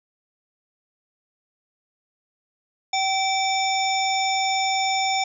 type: harmonic tone with a mistuned harmonic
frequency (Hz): 770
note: G5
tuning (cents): -31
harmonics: 1 / 3 / 5 / 7 / 9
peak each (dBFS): -22 / -27 / -29 / -30 / -32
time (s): 2.93-5.24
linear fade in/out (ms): 5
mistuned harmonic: 5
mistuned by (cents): -110
effects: none